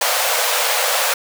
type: high-pass noise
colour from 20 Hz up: pink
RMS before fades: -18 dBFS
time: 0.01-1.14 s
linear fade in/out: 5 ms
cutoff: 480 Hz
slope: 96 dB/octave
effects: none